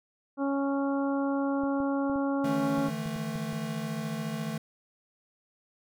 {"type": "harmonic tone", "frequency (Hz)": 277.2, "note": "C#4", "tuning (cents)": 0, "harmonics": [1, 2, 3, 4, 5], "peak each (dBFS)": [-27, -33, -37, -39, -41], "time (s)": [0.37, 2.91], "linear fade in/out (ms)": 50}
{"type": "clicks", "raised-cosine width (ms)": 3, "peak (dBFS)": -31, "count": 10, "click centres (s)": [1.636, 1.803, 2.098, 2.159, 2.782, 2.885, 3.061, 3.161, 3.357, 3.53]}
{"type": "chord", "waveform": "square", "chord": "D suspended second", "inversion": "none", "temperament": "equal with one note detuned", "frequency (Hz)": [150.61, 164.81, 220], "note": ["D3", "E3", "A3"], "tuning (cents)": [44, 0, 0], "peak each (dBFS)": [-38, -38, -35], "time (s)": [2.44, 4.58], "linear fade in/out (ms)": 5}
{"effects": []}